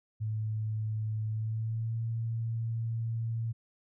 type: tone with pitch glide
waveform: sine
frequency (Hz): 108.7 to 114.17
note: A2 to A#2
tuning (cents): -21 to -36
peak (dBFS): -30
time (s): 0.2-3.53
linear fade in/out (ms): 20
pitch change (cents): +85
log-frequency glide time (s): 1.27-1.99
effects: none